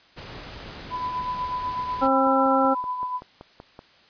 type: noise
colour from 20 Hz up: pink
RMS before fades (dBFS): -39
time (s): 0.16-2.08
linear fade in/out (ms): 20
type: tone with tremolo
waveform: sine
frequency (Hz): 1000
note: B5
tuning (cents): +21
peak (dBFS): -24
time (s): 0.9-3.21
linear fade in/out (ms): 50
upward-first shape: sine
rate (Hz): 8.1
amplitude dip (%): 45
type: click train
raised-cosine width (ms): 1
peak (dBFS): -26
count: 11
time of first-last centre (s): 1.89-3.791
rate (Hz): 5.26
type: harmonic tone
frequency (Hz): 267.4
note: C4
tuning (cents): +38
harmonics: 1 / 2 / 3 / 5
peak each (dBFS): -23 / -23 / -23 / -23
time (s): 2.01-2.75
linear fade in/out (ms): 20
effects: white hiss -55 dBFS RMS until 4.09 s + resampled to 11025 Hz

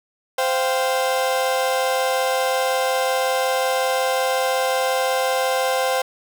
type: chord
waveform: 35% pulse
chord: C suspended fourth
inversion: none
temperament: equal with one note detuned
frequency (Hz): 520.2 / 698.5 / 784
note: C5 / F5 / G5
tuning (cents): -10 / 0 / 0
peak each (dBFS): -19 / -25 / -22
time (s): 0.38-6.02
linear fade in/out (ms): 5
effects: none

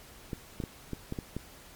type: clicks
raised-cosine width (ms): 3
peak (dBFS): -21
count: 7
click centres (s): 0.332 / 0.602 / 0.638 / 0.933 / 1.124 / 1.188 / 1.366
effects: pink hiss -52 dBFS RMS until 1.75 s + MP3 96 kbps

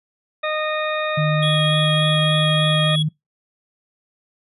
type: harmonic tone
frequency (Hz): 616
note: D#5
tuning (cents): -17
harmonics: 1 / 2 / 3 / 4 / 6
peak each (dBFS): -23 / -26 / -28 / -29 / -31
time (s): 0.43-2.96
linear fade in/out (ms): 10
type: tone with pitch glide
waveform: sine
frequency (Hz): 152.4 to 154.17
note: D#3 to D#3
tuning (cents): -36 to -16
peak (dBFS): -17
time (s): 1.17-3.09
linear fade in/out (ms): 10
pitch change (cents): +20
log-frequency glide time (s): 1.49-2.19
type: tone with vibrato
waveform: triangle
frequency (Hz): 3323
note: G#7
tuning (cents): 0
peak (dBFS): -19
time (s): 1.42-3.03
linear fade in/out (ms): 10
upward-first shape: sine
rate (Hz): 3.4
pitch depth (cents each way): 16
effects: noise-tail reverb RT60 0.2 s tail -26 dB re dry + resampled to 32000 Hz

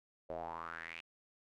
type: tone with band-pass filter sweep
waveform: square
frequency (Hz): 41.45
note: E1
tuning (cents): +10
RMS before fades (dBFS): -45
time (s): 0.29-1.01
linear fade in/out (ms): 10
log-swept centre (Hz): 550 to 2700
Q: 5.6
effects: none

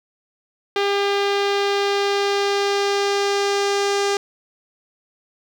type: tone with low-pass filter sweep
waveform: sawtooth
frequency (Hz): 401.2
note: G4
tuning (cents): +40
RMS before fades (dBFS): -20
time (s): 0.76-4.17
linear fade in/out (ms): 2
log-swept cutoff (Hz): 3700 to 6300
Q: 1.6
effects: 8-bit

